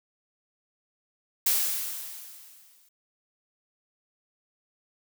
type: noise with exponential decay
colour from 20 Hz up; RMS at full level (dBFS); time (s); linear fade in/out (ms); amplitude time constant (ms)
blue; -22; 1.46-2.89; 5; 310
effects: none